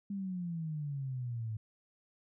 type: exponential sweep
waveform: sine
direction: down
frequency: 202.6 to 107.3 Hz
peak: -35 dBFS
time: 0.1-1.57 s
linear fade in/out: 5 ms
effects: none